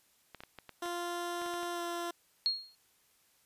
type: clicks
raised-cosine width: 0.3 ms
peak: -30 dBFS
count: 10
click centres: 0.347 / 0.405 / 0.436 / 0.587 / 0.693 / 0.858 / 1.417 / 1.462 / 1.539 / 1.631 s
type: tone with pitch glide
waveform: 15% pulse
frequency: 347.9 to 344.3 Hz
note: F4 to F4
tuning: -7 to -25 cents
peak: -29 dBFS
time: 0.82-2.11 s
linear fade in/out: 5 ms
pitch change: -18 cents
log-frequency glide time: 1.73-1.81 s
type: tone with exponential decay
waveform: sine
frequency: 4278 Hz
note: C8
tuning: 38 cents sharp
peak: -24 dBFS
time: 2.46-2.75 s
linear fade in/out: 0 ms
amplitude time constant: 63 ms
effects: white hiss -69 dBFS RMS until 3.45 s + resampled to 32000 Hz